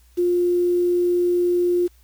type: tone with quantisation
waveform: sine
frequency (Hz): 353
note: F4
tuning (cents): +19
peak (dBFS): -16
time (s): 0.17-1.88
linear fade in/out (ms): 20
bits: 7
effects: added 60 Hz sine -51 dBFS peak until 2.03 s + white hiss -60 dBFS RMS until 2.03 s